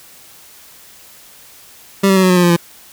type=tone with pitch steps; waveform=25% pulse; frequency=196 / 192.19 / 188.45 / 184.79 / 181.19 / 177.67 / 174.21 / 170.83 Hz; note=G3 / G3 / F#3 / F#3 / F#3 / F3 / F3 / F3; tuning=0 / -34 / +32 / -2 / -36 / +30 / -4 / -38 cents; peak=-5 dBFS; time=2.03-2.566 s; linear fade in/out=10 ms; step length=67 ms; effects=white hiss -42 dBFS RMS until 2.92 s